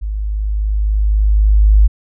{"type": "tone with level ramp", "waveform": "sine", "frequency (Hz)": 51.91, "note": "G#1", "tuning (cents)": 0, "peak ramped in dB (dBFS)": [-18, -4], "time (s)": [0.01, 1.88], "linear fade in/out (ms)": 20, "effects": []}